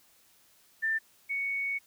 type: tone pair in turn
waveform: sine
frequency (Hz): 1785 / 2224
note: A6 / C#7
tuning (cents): +24 / +5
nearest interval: major third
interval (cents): 381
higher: second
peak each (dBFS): -26 / -29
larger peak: first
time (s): 0.82-0.99 / 1.29-1.79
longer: second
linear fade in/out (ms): 20
effects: white hiss -63 dBFS RMS until 1.86 s